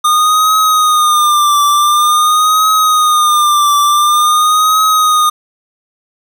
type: tone with vibrato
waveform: square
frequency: 1218 Hz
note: D#6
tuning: 37 cents flat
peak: -8 dBFS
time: 0.04-5.3 s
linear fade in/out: 10 ms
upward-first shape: triangle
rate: 0.47 Hz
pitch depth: 77 cents each way
effects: 8-bit